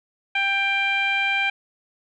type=tone with low-pass filter; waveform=15% pulse; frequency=790 Hz; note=G5; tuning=13 cents sharp; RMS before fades=-22 dBFS; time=0.35-1.5 s; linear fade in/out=5 ms; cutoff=2600 Hz; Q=3.4; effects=none